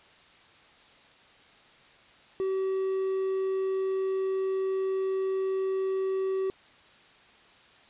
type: tone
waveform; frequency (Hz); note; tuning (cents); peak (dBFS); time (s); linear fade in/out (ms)
triangle; 382.2; G4; -44; -24; 2.4-6.5; 0
effects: white hiss -56 dBFS RMS until 7.89 s + resampled to 8000 Hz